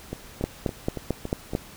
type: two click trains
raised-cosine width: 2 ms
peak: -10 / -17 dBFS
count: 6 / 6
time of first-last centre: 0.44-1.551 / 0.13-1.534 s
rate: 4.5 / 3.56 Hz
effects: pink hiss -46 dBFS RMS until 1.76 s